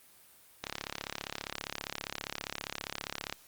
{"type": "click train", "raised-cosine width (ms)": 0.2, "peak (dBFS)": -17, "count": 95, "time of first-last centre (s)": [0.64, 3.326], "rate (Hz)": 35, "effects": ["white hiss -59 dBFS RMS until 3.47 s", "Opus 32 kbps"]}